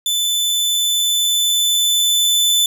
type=tone with level ramp; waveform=sawtooth; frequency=3512 Hz; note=A7; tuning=4 cents flat; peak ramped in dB=-13 to -9 dBFS; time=0.06-2.66 s; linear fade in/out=2 ms; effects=none